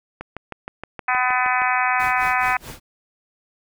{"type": "click train", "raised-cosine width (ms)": 0.5, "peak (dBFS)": -16, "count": 10, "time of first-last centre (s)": [0.21, 1.618], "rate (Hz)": 6.39}
{"type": "harmonic tone", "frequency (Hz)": 251.8, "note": "B3", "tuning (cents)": 34, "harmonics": [3, 4, 5, 6, 7, 8, 9, 10], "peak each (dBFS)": [-23, -24, -25, -26, -26, -27, -28, -28], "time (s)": [1.08, 2.57], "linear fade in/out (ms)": 5}
{"type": "noise with tremolo", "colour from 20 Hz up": "pink", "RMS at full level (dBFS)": -35, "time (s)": [1.99, 2.8], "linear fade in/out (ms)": 10, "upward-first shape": "sine", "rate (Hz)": 4.6, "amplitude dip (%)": 90}
{"effects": []}